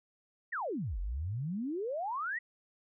sine exponential two-way sweep, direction down then up, 1989 to 42.35 to 1989 Hz, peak -33 dBFS, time 0.52-2.39 s, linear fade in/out 10 ms, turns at 0.99 s, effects none

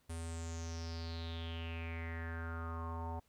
square tone with low-pass filter sweep, 82.7 Hz, E2, 6 cents sharp, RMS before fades -42 dBFS, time 0.09-3.2 s, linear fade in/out 10 ms, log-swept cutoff 9700 to 830 Hz, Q 6.7, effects pink hiss -74 dBFS RMS until 3.28 s

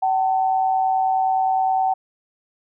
sine tone pair together, 760.4 / 890 Hz, F#5 / A5, +47 / +20 cents, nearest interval minor third, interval 273 cents, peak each -17 / -25 dBFS, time 0.02-1.94 s, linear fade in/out 10 ms, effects none

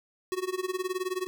square tone with tremolo, 370 Hz, F#4, in tune, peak -27 dBFS, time 0.32-1.27 s, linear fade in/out 0 ms, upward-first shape sine, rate 19 Hz, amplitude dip 90%, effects none

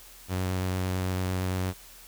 sawtooth tone with vibrato, 92.5 Hz, F#2, in tune, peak -23 dBFS, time 0.28-1.74 s, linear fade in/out 50 ms, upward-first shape square, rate 8.9 Hz, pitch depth 11 cents each way, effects added 41 Hz sine -55 dBFS peak until 2.07 s + white hiss -50 dBFS RMS until 2.07 s

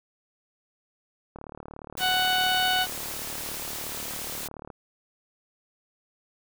click train, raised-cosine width 1 ms, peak -26 dBFS, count 125, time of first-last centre 1.36-4.702 s, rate 37.1 Hz
white noise, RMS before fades -35 dBFS, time 1.97-4.48 s, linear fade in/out 5 ms
harmonic tone, 742 Hz, F#5, 5 cents sharp, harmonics 1 / 2 / 3 / 4 / 5 / 6, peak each -26 / -27 / -37 / -27 / -32 / -35 dBFS, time 1.99-2.87 s, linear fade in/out 50 ms
effects none

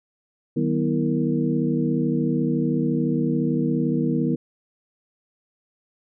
sine tone cluster, 155 / 188.9 / 246.6 / 324 / 464.1 Hz, D#3 / F#3 / B3 / E4 / A#4, -6 / +36 / -2 / -30 / -8 cents, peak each -25 / -28 / -23 / -26 / -30 dBFS, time 0.56-4.36 s, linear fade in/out 10 ms, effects none

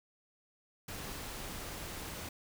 pink noise, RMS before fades -43 dBFS, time 0.88-2.29 s, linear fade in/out 5 ms, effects none

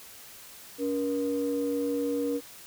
sine tone pair together, 283.4 / 476.6 Hz, C#4 / A#4, +38 / +38 cents, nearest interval major sixth, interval 900 cents, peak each -28 dBFS, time 0.78-2.41 s, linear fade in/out 50 ms, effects tanh soft clip ceiling -20 dBFS + white hiss -48 dBFS RMS until 2.66 s

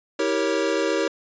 square chord, E diminished seventh, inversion none, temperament equal with one note detuned, 323.4 / 392 / 466.2 / 554.4 Hz, E4 / G4 / Bb4 / Db5, -33 / 0 / 0 / 0 cents, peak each -27 dBFS, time 0.19-1.08 s, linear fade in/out 5 ms, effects resampled to 16000 Hz

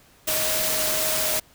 sine tone in noise, 627 Hz, D#5, 13 cents sharp, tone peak -30 dBFS, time 0.27-1.4 s, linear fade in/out 10 ms, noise white, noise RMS -24 dBFS, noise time 0.27-1.4 s, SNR -9 dB, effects pink hiss -55 dBFS RMS until 1.54 s

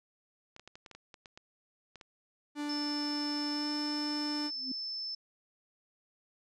clicks, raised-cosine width 0.2 ms, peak -32 dBFS, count 12, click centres 0.564 / 0.596 / 0.676 / 0.755 / 0.862 / 0.913 / 0.95 / 1.142 / 1.258 / 1.375 / 1.957 / 2.012 s
45% pulse tone with pitch glide, 293.7 to 296.4 Hz, D4 to D4, 0 to +16 cents, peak -34 dBFS, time 2.55-4.51 s, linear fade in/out 50 ms, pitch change +16 cents, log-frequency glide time 3.51-3.68 s
sine tone, 5274 Hz, E8, in tune, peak -35 dBFS, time 2.69-5.15 s, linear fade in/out 5 ms
sine tone with exponential growth, 260.8 Hz, C4, 5 cents flat, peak -33 dBFS, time 4.52-4.72 s, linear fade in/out 5 ms, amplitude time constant 42 ms
effects low-pass 8000 Hz 12 dB/octave

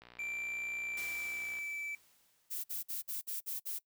click train, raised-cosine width 0.3 ms, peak -37 dBFS, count 95, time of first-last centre 0.02-1.587 s, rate 60 Hz
triangle tone with pitch glide, 2349 to 2318 Hz, D7 to D7, 0 to -23 cents, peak -36 dBFS, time 0.19-1.95 s, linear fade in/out 2 ms, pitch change -23 cents, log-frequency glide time 0.82-1.52 s
white noise with exponential decay, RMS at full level -46 dBFS, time 0.97-3.09 s, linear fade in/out 5 ms, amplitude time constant 460 ms
violet noise bursts, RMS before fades -39 dBFS, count 7, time 2.5-3.792 s, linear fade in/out 20 ms, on 140 ms, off 52 ms
effects noise-tail reverb RT60 0.1 s tail -21 dB re dry

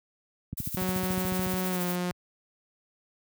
click train, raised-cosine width 5 ms, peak -20 dBFS, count 15, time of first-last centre 0.53-1.537 s, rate 13.9 Hz
violet noise with tremolo, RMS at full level -34 dBFS, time 0.57-1.96 s, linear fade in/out 10 ms, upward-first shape sine, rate 13 Hz, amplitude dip 55%
sawtooth tone with pitch glide, 185 to 178.49 Hz, F#3 to F3, 0 to +38 cents, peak -24 dBFS, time 0.77-2.11 s, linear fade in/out 0 ms, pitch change -62 cents, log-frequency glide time 1.69-1.81 s
effects high-pass 80 Hz 12 dB/octave

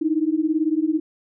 sine beating tone pair, 304.9 / 322.9 Hz, D#4 / E4, -35 / -36 cents, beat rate 18 Hz, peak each -21 dBFS, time 0.01-1 s, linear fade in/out 10 ms, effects none

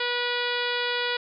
harmonic tone, 486.1 Hz, B4, 28 cents flat, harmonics 1 / 2 / 3 / 4 / 5 / 6 / 7 / 8 / 9 / 10, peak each -31 / -34 / -31 / -33 / -35 / -35 / -33 / -36 / -39 / -41 dBFS, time 0-1.17 s, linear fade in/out 5 ms, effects none

